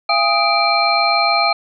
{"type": "tone cluster", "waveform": "sine", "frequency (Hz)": [682, 809, 1249, 2347, 4180], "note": ["F5", "G#5", "D#6", "D7", "C8"], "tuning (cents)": [-41, -46, 6, -2, -2], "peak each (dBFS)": -19, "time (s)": [0.09, 1.53], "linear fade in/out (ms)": 5, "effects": []}